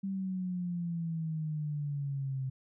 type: exponential sweep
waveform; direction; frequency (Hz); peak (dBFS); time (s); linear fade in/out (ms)
sine; down; 196 to 130.81; -32; 0.03-2.5; 10
effects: none